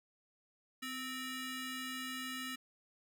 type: ring-modulated tone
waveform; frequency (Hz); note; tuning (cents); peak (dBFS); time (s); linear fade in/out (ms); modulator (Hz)
20% pulse; 1046.5; C6; 0; -32; 0.82-2.56; 10; 790
effects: none